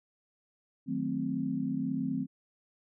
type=chord; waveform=sine; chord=D# diminished seventh; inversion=none; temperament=equal; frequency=155.56 / 185 / 220 / 261.6 Hz; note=D#3 / F#3 / A3 / C4; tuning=0 / 0 / 0 / 0 cents; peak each=-38 / -37 / -36 / -32 dBFS; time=0.86-2.27 s; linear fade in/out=50 ms; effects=none